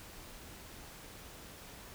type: silence
effects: pink hiss -51 dBFS RMS until 1.94 s